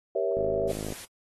sine chord, G diminished seventh, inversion none, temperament equal with one note detuned, 392 / 471.6 / 554.4 / 659.3 Hz, G4 / Bb4 / Db5 / Fb5, 0 / +20 / 0 / 0 cents, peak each -30 dBFS, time 0.15-0.72 s, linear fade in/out 5 ms
click train, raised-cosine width 2 ms, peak -22 dBFS, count 30, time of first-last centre 0.37-0.923 s, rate 52.4 Hz
white noise, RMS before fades -42 dBFS, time 0.68-1.06 s, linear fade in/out 20 ms
effects AAC 32 kbps

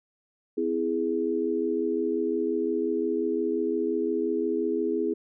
sine chord, C augmented, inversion none, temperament equal with one note detuned, 255.4 / 329.6 / 415.3 Hz, C4 / E4 / G#4, -42 / 0 / 0 cents, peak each -31 / -28 / -27 dBFS, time 0.57-5.14 s, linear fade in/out 10 ms, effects none

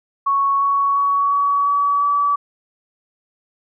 sine tone with pitch steps, 1109 / 1116.7 / 1124.5 / 1132.3 / 1140.2 / 1148.1 Hz, C#6 / C#6 / C#6 / C#6 / C#6 / D6, 0 / +12 / +24 / +36 / +48 / -40 cents, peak -14 dBFS, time 0.26-2.36 s, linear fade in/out 10 ms, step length 350 ms, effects none

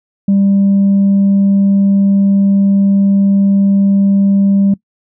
sine tone, 197.6 Hz, G3, 14 cents sharp, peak -5 dBFS, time 0.28-4.74 s, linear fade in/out 5 ms, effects noise-tail reverb RT60 0.1 s tail -22 dB re dry + tanh soft clip ceiling -5 dBFS

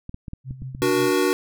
clicks, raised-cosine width 5 ms, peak -21 dBFS, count 7, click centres 0.094 / 0.144 / 0.282 / 0.334 / 0.509 / 0.621 / 0.749 s
sine tone with tremolo, 130.81 Hz, C3, in tune, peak -29 dBFS, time 0.44-1.14 s, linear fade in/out 50 ms, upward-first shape sine, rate 5.6 Hz, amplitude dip 70%
square chord, D augmented, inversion none, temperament equal with one note detuned, 293.7 / 370 / 476.5 Hz, D4 / F#4 / A#4, 0 / 0 / +38 cents, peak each -24 / -21 / -25 dBFS, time 0.82-1.33 s, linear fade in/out 0 ms
effects none

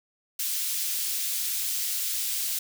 white high-pass noise, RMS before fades -29 dBFS, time 0.39-2.59 s, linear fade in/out 5 ms, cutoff 3200 Hz, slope 12 dB/octave, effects none

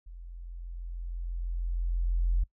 sine tone with level ramp, 43.09 Hz, F1, 22 cents flat, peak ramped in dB -42 to -21 dBFS, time 0.06-2.44 s, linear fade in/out 10 ms, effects noise-tail reverb RT60 0.1 s tail -22 dB re dry + tanh soft clip ceiling -17 dBFS

